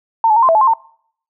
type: tone with pitch steps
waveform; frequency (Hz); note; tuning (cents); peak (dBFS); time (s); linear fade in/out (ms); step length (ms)
sine; 905 / 856 / 923 / 1042 / 657 / 862 / 1058 / 906; A5 / A5 / A#5 / C6 / E5 / A5 / C6 / A#5; +48 / -48 / -17 / -7 / -6 / -36 / +19 / -50; -8; 0.24-0.736; 2; 62
effects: noise-tail reverb RT60 0.6 s tail -24 dB re dry